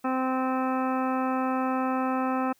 harmonic tone, 259.6 Hz, C4, 13 cents flat, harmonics 1 / 2 / 3 / 4 / 5 / 6 / 7 / 9 / 10, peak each -27 / -33 / -31 / -34 / -33 / -44 / -44 / -50 / -45 dBFS, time 0.04-2.53 s, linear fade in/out 10 ms, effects white hiss -65 dBFS RMS until 2.59 s

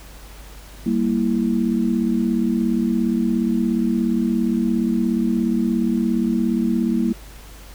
sine chord, E diminished, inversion first, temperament equal, 196 / 233.1 / 329.6 Hz, G3 / Bb3 / E4, 0 / 0 / 0 cents, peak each -22 / -19 / -24 dBFS, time 0.86-7.13 s, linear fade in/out 5 ms, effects added 50 Hz sine -39 dBFS peak until 7.74 s + pink hiss -44 dBFS RMS until 7.74 s

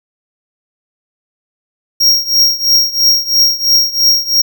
square tone with tremolo, 5588 Hz, F8, in tune, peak -5 dBFS, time 2-4.42 s, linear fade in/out 10 ms, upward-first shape triangle, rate 3 Hz, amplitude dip 90%, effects none

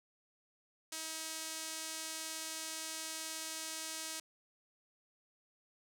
sawtooth tone with band-pass filter, 319 Hz, D#4, 43 cents sharp, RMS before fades -43 dBFS, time 0.92-4.2 s, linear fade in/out 5 ms, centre 7700 Hz, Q 1, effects none

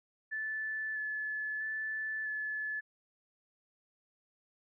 sine tone with vibrato, 1736 Hz, A6, 24 cents flat, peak -34 dBFS, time 0.31-2.81 s, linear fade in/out 20 ms, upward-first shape square, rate 0.77 Hz, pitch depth 12 cents each way, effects none

